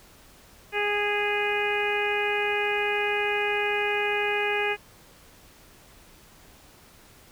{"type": "harmonic tone", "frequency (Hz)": 412.9, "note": "G#4", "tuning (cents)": -10, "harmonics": [1, 2, 3, 4, 5, 6, 7], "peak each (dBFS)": [-28, -31, -38, -31, -32, -29, -37], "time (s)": [0.72, 4.77], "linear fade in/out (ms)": 50, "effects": ["pink hiss -53 dBFS RMS until 7.31 s"]}